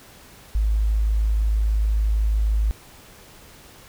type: tone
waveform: sine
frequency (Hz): 53.2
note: G#1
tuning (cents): +42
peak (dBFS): -17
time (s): 0.55-2.71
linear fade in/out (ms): 0
effects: pink hiss -47 dBFS RMS until 3.88 s